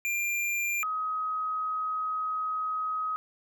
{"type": "tone pair in turn", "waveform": ["square", "sine"], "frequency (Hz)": [2386, 1263.9], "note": ["D7", "D#6"], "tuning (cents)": [27, 27], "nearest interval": "major seventh", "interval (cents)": 1100, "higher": "first", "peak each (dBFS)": -28, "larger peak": "neither", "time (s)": [[0.05, 0.83], [0.83, 3.16]], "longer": "second", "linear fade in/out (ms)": 0, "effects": []}